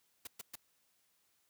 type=noise bursts; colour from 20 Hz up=white; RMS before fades=-45 dBFS; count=3; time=0.25-0.556 s; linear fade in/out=5 ms; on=22 ms; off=120 ms; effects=white hiss -75 dBFS RMS until 1.49 s + high-pass 60 Hz 12 dB/octave